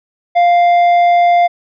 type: tone with tanh clipping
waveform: sine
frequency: 698.5 Hz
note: F5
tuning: in tune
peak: -8 dBFS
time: 0.35-1.48 s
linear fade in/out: 20 ms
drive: 7 dB
effects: none